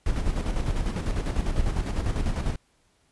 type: noise with tremolo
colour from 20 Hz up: brown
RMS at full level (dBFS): -24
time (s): 0.06-2.56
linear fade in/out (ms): 2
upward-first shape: square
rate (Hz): 10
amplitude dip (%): 50
effects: pink hiss -66 dBFS RMS until 3.11 s + resampled to 24000 Hz